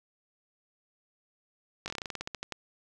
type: slowing click train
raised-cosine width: 0.2 ms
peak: -18 dBFS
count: 15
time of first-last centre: 1.86-2.523 s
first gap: 19 ms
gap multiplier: 1.13
effects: none